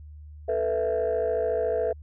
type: chord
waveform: sine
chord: A suspended second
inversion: none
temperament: equal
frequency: 440 / 493.9 / 659.3 Hz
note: A4 / B4 / E5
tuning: 0 / 0 / 0 cents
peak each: -26 dBFS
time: 0.48-1.93 s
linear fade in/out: 10 ms
effects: tanh soft clip ceiling -18 dBFS + added 75 Hz sine -41 dBFS peak until 2.02 s